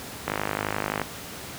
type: click train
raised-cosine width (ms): 0.5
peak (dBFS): -10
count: 39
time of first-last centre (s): 0.28-1.016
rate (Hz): 51.6
effects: pink hiss -38 dBFS RMS until 1.58 s + high-pass 80 Hz 12 dB/octave